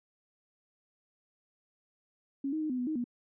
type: tone with pitch steps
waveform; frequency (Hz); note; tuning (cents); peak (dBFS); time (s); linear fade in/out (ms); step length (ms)
sine; 275.3 / 313 / 308.6 / 253 / 247.3 / 312.2 / 241.9; C#4 / D#4 / D#4 / B3 / B3 / D#4 / B3; -12 / +10 / -14 / +42 / +3 / +6 / -36; -30; 2.44-3.042; 5; 86
effects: none